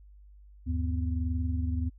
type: tone cluster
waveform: sine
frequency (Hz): 77.5 / 98.9 / 251.9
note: D#2 / G2 / B3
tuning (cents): -6 / +16 / +34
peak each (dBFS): -28 / -35 / -35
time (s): 0.66-1.9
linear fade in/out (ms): 20
effects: added 50 Hz sine -50 dBFS peak until 1.98 s